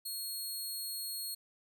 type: tone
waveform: 15% pulse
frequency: 4300 Hz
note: C8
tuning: 47 cents sharp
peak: -31 dBFS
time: 0.05-1.35 s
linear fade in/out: 10 ms
effects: none